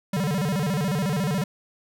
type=tone with vibrato; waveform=square; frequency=169.1 Hz; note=E3; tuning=44 cents sharp; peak=-23 dBFS; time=0.13-1.44 s; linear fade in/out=5 ms; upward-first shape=square; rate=14 Hz; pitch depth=250 cents each way; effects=none